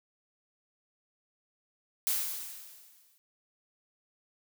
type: noise with exponential decay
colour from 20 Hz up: blue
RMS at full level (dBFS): -28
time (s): 2.07-3.18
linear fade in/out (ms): 0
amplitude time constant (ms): 240
effects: none